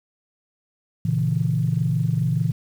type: chord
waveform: sine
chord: A# diminished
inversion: none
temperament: equal with one note detuned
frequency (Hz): 116.54 / 138.59 / 163.49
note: A#2 / C#3 / E3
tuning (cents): 0 / 0 / -14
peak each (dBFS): -23 / -23 / -22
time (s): 1.05-2.52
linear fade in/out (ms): 5
effects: tanh soft clip ceiling -9 dBFS + 8-bit